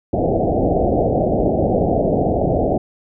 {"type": "low-pass noise", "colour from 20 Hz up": "white", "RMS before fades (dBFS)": -17, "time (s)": [0.13, 2.78], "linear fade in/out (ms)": 5, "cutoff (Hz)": 750, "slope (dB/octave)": 96, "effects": []}